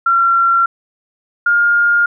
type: tone pair in turn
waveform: sine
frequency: 1367 / 1413.6 Hz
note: F6 / F6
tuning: -37 / +21 cents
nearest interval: minor second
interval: 58 cents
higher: second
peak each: -9 dBFS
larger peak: neither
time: 0.06-0.66 / 1.46-2.06 s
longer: neither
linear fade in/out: 5 ms
effects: none